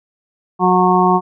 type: harmonic tone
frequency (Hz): 182.6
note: F#3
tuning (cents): -23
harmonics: 1 / 2 / 4 / 5 / 6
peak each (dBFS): -16 / -16 / -16 / -16 / -16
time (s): 0.59-1.21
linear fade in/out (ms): 50
effects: none